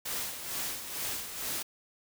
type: noise with tremolo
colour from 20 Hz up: white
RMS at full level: -34 dBFS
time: 0.05-1.63 s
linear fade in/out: 10 ms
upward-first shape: sine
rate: 2.2 Hz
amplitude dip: 60%
effects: none